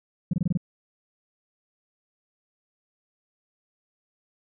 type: tone bursts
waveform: sine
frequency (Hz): 174.7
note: F3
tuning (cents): +1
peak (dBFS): -18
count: 6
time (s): 0.31-0.574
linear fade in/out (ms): 5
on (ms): 24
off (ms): 24
effects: tanh soft clip ceiling -17 dBFS